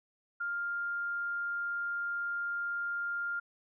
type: tone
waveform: sine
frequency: 1401 Hz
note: F6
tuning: 5 cents sharp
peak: -32 dBFS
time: 0.4-3.4 s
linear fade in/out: 10 ms
effects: none